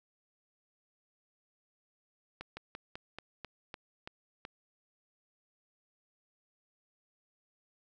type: slowing click train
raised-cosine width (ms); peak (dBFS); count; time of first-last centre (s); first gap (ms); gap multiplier
0.3; -26; 9; 2.41-4.451; 160; 1.13
effects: none